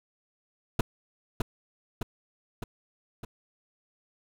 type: noise with echo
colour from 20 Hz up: brown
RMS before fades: -20 dBFS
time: 0.79-0.81 s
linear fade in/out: 5 ms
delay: 610 ms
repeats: 4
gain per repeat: -4 dB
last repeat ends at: 3.25 s
effects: none